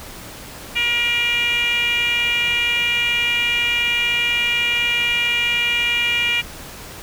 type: tone with band-pass filter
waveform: 10% pulse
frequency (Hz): 475.8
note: A#4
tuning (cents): +35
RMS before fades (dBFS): -19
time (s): 0.75-6.42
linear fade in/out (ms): 20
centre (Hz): 2600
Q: 9.1
effects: pink hiss -36 dBFS RMS until 7.02 s